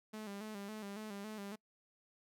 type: tone with vibrato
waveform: sawtooth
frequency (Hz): 207.7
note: G#3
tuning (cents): 0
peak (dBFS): -40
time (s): 0.13-1.56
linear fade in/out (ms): 10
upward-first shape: square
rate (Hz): 3.6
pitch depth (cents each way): 67
effects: noise-tail reverb RT60 0.1 s tail -26 dB re dry